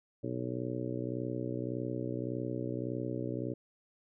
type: harmonic tone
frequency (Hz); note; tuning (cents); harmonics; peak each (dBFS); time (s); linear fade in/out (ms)
61.74; B1; 0; 2 / 3 / 4 / 5 / 6 / 7 / 8 / 9; -39 / -47 / -41 / -39 / -42 / -42 / -51 / -44; 0.23-3.54; 10
effects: none